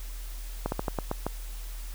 slowing click train, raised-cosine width 1 ms, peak -14 dBFS, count 7, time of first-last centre 0.66-1.266 s, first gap 61 ms, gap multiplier 1.2, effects added 40 Hz sine -35 dBFS peak until 1.94 s + white hiss -48 dBFS RMS until 1.94 s

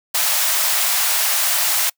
white high-pass noise, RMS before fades -18 dBFS, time 0.14-1.9 s, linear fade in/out 10 ms, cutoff 600 Hz, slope 48 dB/octave, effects noise-tail reverb RT60 0.1 s tail -26 dB re dry

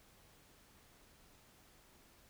silence, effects pink hiss -65 dBFS RMS until 2.29 s

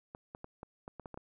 clicks, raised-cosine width 1 ms, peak -30 dBFS, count 9, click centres 0.149 / 0.349 / 0.444 / 0.631 / 0.879 / 0.997 / 1.058 / 1.143 / 1.175 s, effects none

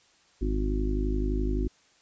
harmonic tone, 51.7 Hz, G#1, 7 cents flat, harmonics 1 / 2 / 3 / 4 / 5 / 6 / 7, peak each -26 / -40 / -40 / -43 / -33 / -37 / -34 dBFS, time 0.41-1.68 s, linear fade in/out 10 ms, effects white hiss -62 dBFS RMS until 2.01 s + resampled to 16000 Hz

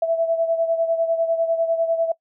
sine beating tone pair, 659.3 / 669.3 Hz, E5 / E5, 0 / +26 cents, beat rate 10 Hz, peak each -18 / -25 dBFS, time 0.02-2.12 s, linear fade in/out 5 ms, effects noise-tail reverb RT60 0.1 s tail -22 dB re dry

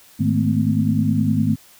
sine tone cluster, 105.9 / 155.8 / 214.4 / 224.3 / 255.4 Hz, G#2 / D#3 / A3 / A3 / C4, +34 / +3 / -45 / +34 / -42 cents, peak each -22 dBFS, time 0.19-1.56 s, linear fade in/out 20 ms, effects white hiss -49 dBFS RMS until 1.79 s

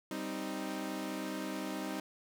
sawtooth chord, C minor, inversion second, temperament equal, 196 / 261.6 / 311.1 Hz, G3 / C4 / Eb4, 0 / 0 / 0 cents, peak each -38 / -38 / -36 dBFS, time 0.11-2 s, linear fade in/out 2 ms, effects none

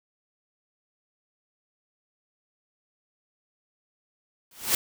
white noise with exponential growth, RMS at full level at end -19 dBFS, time 4.51-4.75 s, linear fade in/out 2 ms, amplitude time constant 52 ms, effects none

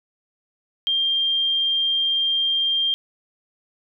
sine tone, 3191 Hz, G7, 30 cents sharp, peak -18 dBFS, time 0.87-2.94 s, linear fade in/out 0 ms, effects none

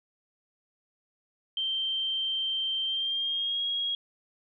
sine tone with pitch glide, 3136 to 3290 Hz, G7 to G#7, 0 to -17 cents, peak -27 dBFS, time 1.57-3.95 s, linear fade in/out 2 ms, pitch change +83 cents, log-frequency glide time 2.84-3.63 s, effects none

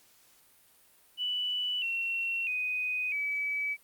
sine tone with pitch steps, 2969 / 2723 / 2497 / 2289 Hz, F#7 / F7 / D#7 / D7, +5 / -44 / +6 / -45 cents, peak -29 dBFS, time 1.17-3.77 s, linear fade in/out 50 ms, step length 650 ms, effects white hiss -62 dBFS RMS until 3.83 s + Opus 48 kbps

